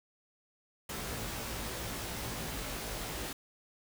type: noise with comb filter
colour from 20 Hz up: pink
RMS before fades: -39 dBFS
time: 0.89-3.33 s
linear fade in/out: 5 ms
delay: 18 ms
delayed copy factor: +0.85
effects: none